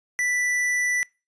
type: tone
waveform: square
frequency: 1975.5 Hz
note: B6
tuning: in tune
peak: -22 dBFS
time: 0.19-1.03 s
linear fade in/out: 0 ms
effects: noise-tail reverb RT60 0.3 s tail -25 dB re dry + resampled to 22050 Hz